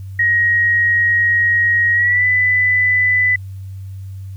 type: tone with pitch glide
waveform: sine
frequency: 1887 to 1995.7 Hz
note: A#6 to B6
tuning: +21 to +18 cents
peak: -11 dBFS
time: 0.19-3.36 s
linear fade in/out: 5 ms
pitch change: +97 cents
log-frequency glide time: 1.93-2.26 s
effects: added 96 Hz sine -27 dBFS peak until 4.36 s + white hiss -56 dBFS RMS until 4.36 s